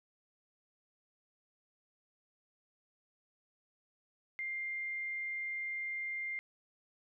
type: tone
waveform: sine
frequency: 2100 Hz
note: C7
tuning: 6 cents sharp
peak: -36 dBFS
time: 4.39-6.39 s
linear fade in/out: 0 ms
effects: none